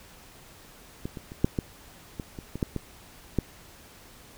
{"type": "clicks", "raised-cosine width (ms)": 3, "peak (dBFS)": [-19, -24, -27, -7, -13, -20, -24, -21, -12, -17, -10], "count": 11, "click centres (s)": [1.055, 1.172, 1.319, 1.445, 1.588, 2.198, 2.388, 2.556, 2.628, 2.763, 3.387], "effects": ["pink hiss -51 dBFS RMS until 4.37 s"]}